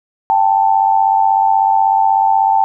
sine tone pair together, 786 / 882.3 Hz, G5 / A5, +4 / +5 cents, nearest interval major second, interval 201 cents, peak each -12 dBFS, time 0.3-2.64 s, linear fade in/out 0 ms, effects none

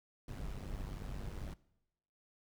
brown noise with amplitude modulation, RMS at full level -40 dBFS, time 0.28-1.54 s, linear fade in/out 5 ms, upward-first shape sine, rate 98.7 Hz, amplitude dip 70%, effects noise-tail reverb RT60 0.9 s tail -21 dB re dry

